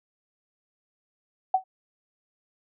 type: tone with exponential decay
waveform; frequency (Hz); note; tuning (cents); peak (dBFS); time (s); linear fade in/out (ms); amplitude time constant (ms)
sine; 755; F#5; +35; -14; 1.54-1.64; 5; 20
effects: none